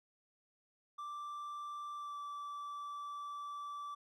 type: tone with pitch glide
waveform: triangle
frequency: 1174.7 to 1161.2 Hz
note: D6 to D6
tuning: 0 to -20 cents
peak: -40 dBFS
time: 0.98-3.95 s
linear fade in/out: 10 ms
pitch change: -20 cents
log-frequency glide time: 1.96-2.17 s
effects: none